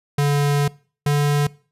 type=tone pair in turn; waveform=square; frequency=143.9 / 145.32 Hz; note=D3 / D3; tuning=-35 / -18 cents; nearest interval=unison; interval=17 cents; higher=second; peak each=-16 / -16 dBFS; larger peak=neither; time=0.18-0.68 / 1.06-1.47 s; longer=first; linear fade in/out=5 ms; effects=noise-tail reverb RT60 0.4 s tail -22 dB re dry + resampled to 32000 Hz